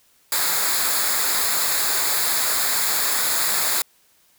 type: noise with comb filter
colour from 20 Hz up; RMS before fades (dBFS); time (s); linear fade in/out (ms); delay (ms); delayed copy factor
white; -21; 0.32-3.82; 2; 0.34; -0.7
effects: white hiss -59 dBFS RMS until 4.38 s